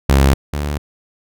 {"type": "tone pair in turn", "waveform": "sawtooth", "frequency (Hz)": [68.3, 73.16], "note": ["C#2", "D2"], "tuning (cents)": [-25, -6], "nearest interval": "minor second", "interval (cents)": 119, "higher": "second", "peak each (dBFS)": [-5, -15], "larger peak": "first", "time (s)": [[0.09, 0.34], [0.53, 0.78]], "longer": "neither", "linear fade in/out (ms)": 5, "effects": []}